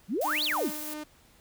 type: exponential two-way sweep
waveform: sine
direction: up then down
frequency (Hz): 166.6 to 4669 to 166.6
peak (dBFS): -26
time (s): 0.08-0.71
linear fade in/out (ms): 50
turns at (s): 0.44
type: noise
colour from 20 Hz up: blue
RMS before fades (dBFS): -38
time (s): 0.21-0.94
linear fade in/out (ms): 5
type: tone with tremolo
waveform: sawtooth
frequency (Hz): 302.9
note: D#4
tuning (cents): -46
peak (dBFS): -32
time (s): 0.24-1.04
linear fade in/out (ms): 10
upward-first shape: sine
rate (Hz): 3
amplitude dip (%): 45
type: clicks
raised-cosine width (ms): 1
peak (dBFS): -35 / -43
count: 2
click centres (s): 0.525 / 0.546
effects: pink hiss -60 dBFS RMS until 1.4 s